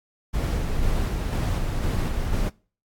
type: noise with tremolo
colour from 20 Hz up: brown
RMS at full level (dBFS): -23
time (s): 0.33-2.5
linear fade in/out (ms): 20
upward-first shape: square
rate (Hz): 2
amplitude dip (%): 25
effects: noise-tail reverb RT60 0.4 s tail -24 dB re dry + AAC 64 kbps